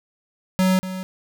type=tone with echo; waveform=square; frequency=186.6 Hz; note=F#3; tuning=15 cents sharp; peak=-16 dBFS; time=0.59-0.79 s; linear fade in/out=0 ms; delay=240 ms; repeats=1; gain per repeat=-12 dB; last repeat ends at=1.03 s; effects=none